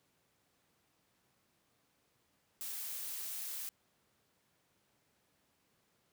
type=noise; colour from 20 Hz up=blue; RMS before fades=-42 dBFS; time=2.61-3.69 s; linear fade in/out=0 ms; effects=pink hiss -75 dBFS RMS until 6.12 s + high-pass 100 Hz 12 dB/octave